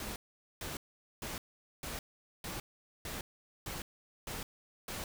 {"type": "noise bursts", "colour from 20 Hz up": "pink", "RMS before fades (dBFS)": -41, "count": 9, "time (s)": [0, 5.04], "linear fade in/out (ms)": 2, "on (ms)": 160, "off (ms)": 450, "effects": []}